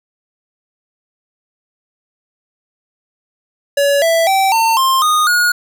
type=tone with pitch steps; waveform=square; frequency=566 / 661.5 / 773.2 / 903.7 / 1056.2 / 1234.5 / 1442.8 Hz; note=C#5 / E5 / G5 / A5 / C6 / D#6 / F#6; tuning=+36 / +6 / -24 / +46 / +16 / -14 / -44 cents; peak=-11 dBFS; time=3.77-5.52 s; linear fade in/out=5 ms; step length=250 ms; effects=none